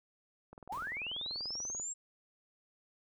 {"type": "click train", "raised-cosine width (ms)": 1, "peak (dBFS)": -36, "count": 27, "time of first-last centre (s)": [0.53, 1.798], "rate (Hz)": 20.5}
{"type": "linear sweep", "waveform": "sine", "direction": "up", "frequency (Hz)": [659.3, 7660], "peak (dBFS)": -37, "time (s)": [0.69, 1.94], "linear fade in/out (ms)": 20}
{"type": "noise with exponential decay", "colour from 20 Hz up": "pink", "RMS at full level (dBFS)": -50, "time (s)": [0.72, 1.18], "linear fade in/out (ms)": 5, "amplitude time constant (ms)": 100}
{"effects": []}